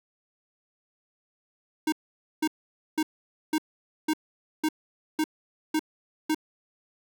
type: tone bursts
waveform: square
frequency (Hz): 311.1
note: D#4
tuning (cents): 0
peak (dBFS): -23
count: 9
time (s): 1.87-6.347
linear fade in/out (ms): 5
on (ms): 53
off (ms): 500
effects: none